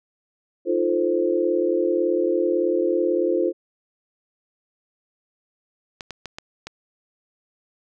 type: chord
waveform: sine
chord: F dominant seventh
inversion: third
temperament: equal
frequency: 311.1 / 349.2 / 440 / 523.3 Hz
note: Eb4 / F4 / A4 / C5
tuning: 0 / 0 / 0 / 0 cents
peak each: -27 / -21 / -26 / -24 dBFS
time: 0.65-3.53 s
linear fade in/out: 50 ms
type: clicks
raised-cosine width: 0.2 ms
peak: -16 dBFS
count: 5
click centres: 6.008 / 6.107 / 6.257 / 6.385 / 6.67 s
effects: none